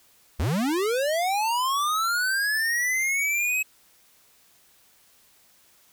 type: linear sweep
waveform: square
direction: up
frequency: 59.3 to 2572 Hz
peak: -23 dBFS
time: 0.39-3.63 s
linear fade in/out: 10 ms
effects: white hiss -59 dBFS RMS until 5.92 s